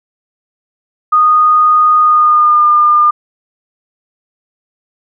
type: tone with pitch glide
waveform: sine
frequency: 1235 to 1205.4 Hz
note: D#6 to D6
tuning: -13 to +45 cents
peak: -5 dBFS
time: 1.12-3.11 s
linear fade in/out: 10 ms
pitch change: -42 cents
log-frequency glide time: 2-2.65 s
effects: none